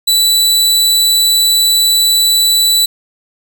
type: tone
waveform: sawtooth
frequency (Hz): 3964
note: B7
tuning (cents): +6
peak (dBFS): -5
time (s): 0.07-2.86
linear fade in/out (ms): 10
effects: none